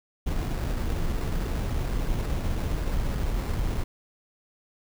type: noise with sample-and-hold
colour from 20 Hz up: brown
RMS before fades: -27 dBFS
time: 0.26-3.84 s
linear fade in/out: 10 ms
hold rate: 3150 Hz
effects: none